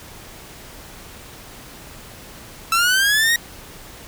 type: linear sweep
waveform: sawtooth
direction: up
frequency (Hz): 1318.5 to 1900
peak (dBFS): -11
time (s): 2.72-3.36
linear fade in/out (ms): 2
effects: pink hiss -40 dBFS RMS until 4.07 s